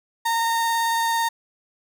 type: tone with vibrato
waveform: 35% pulse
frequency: 919 Hz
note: A#5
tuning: 25 cents flat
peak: -18 dBFS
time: 0.25-1.29 s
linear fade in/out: 10 ms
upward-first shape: square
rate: 18 Hz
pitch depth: 9 cents each way
effects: none